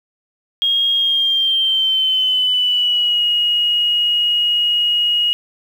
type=tone with pitch glide; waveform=sine; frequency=3258 to 2886 Hz; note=G#7 to F#7; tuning=-34 to -44 cents; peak=-13 dBFS; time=0.62-5.33 s; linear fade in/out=0 ms; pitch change=-210 cents; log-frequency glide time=0.94-3.24 s; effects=7-bit